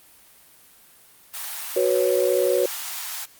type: high-pass noise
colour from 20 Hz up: white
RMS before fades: -32 dBFS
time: 1.33-3.26 s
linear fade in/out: 20 ms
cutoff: 690 Hz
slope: 48 dB/octave
type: chord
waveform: sine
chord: F# suspended fourth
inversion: none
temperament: equal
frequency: 370 / 493.9 / 554.4 Hz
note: F#4 / B4 / C#5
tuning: 0 / 0 / 0 cents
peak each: -22 dBFS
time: 1.76-2.66 s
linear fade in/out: 5 ms
effects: white hiss -52 dBFS RMS until 3.39 s + Opus 32 kbps